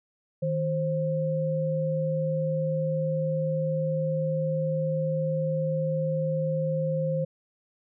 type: tone pair together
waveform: sine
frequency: 157.34 / 528 Hz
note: D#3 / C5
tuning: +20 / +16 cents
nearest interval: octave + major sixth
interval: 2096 cents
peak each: -27 dBFS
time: 0.42-7.25 s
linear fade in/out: 10 ms
effects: none